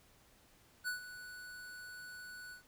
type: tone with ADSR envelope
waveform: square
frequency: 1480 Hz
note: F#6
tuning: in tune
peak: -35 dBFS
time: 0.84-2.63 s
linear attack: 35 ms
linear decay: 120 ms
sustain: -13 dB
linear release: 110 ms
effects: pink hiss -66 dBFS RMS until 2.67 s